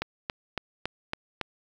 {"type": "click train", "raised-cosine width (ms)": 0.3, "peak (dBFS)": -13, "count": 6, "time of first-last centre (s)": [0.02, 1.413], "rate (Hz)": 3.59, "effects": ["8-bit"]}